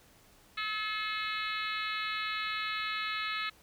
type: harmonic tone with a mistuned harmonic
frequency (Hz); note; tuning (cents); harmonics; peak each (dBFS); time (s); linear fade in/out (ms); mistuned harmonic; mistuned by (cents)
430; A4; -40; 3 / 4 / 5 / 6 / 7 / 8 / 9 / 10; -37 / -40 / -39 / -40 / -46 / -45 / -42 / -45; 0.57-3.5; 10; 10; -24
effects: pink hiss -61 dBFS RMS until 3.62 s